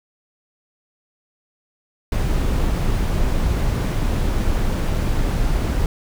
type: noise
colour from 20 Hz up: brown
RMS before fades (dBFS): -19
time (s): 2.12-5.86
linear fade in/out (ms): 2
effects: none